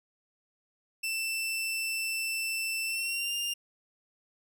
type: tone with pitch glide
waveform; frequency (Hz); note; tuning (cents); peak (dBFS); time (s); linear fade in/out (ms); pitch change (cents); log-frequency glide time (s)
sawtooth; 2667 to 2803; E7 to F7; +20 to +6; -27; 1.03-3.54; 10; +86; 2.86-3.34
effects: none